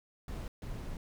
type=noise bursts at uneven times; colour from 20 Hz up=brown; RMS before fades=-40 dBFS; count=2; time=0.28-0.48 / 0.62-0.97 s; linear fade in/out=2 ms; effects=none